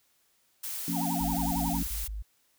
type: noise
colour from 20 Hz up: blue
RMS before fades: -36 dBFS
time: 0.63-2.08 s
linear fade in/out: 10 ms
type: chord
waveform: sine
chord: Bb minor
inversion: second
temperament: equal with one note detuned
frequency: 174.61 / 232.1 / 277.2 Hz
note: F3 / Bb3 / Db4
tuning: 0 / -7 / 0 cents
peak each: -32 / -36 / -33 dBFS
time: 0.88-1.83 s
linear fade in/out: 2 ms
type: tone with vibrato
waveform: sine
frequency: 813 Hz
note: G#5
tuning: 37 cents flat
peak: -33 dBFS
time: 0.92-1.8 s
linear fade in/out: 50 ms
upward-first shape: sine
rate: 11 Hz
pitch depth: 280 cents each way
type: tone bursts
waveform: sine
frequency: 51.91 Hz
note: G#1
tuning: in tune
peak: -33 dBFS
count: 6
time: 1.2-2.225 s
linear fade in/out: 10 ms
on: 150 ms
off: 25 ms
effects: white hiss -69 dBFS RMS until 2.58 s